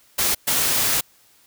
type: noise bursts at uneven times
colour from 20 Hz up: white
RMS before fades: -20 dBFS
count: 2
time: 0.18-0.35 / 0.47-1.01 s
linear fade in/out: 10 ms
effects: white hiss -56 dBFS RMS until 1.46 s